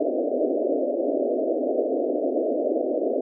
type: band-pass noise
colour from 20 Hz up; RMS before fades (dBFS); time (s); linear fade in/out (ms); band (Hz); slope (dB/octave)
white; -24; 0-3.21; 5; 250 to 660; 96
effects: none